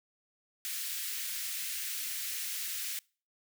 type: high-pass noise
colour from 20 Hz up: white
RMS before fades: -37 dBFS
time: 0.65-2.99 s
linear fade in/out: 0 ms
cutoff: 1700 Hz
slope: 24 dB/octave
effects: noise-tail reverb RT60 0.4 s tail -26 dB re dry